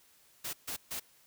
white noise bursts, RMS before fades -38 dBFS, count 3, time 0.44-0.999 s, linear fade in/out 10 ms, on 93 ms, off 140 ms, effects white hiss -64 dBFS RMS until 1.26 s

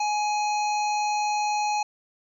harmonic tone, 838 Hz, G#5, 15 cents sharp, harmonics 1 / 3 / 5 / 7 / 8, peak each -23 / -33 / -37 / -40 / -41 dBFS, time 0-1.83 s, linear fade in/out 5 ms, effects 10-bit

